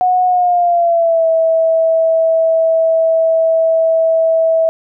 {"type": "tone with pitch glide", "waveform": "sine", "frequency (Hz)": [731, 651.2], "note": ["F#5", "E5"], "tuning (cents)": [-21, -21], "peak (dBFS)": -9, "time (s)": [0.01, 4.69], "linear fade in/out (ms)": 0, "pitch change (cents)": -200, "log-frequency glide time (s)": [0.26, 1.27], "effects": []}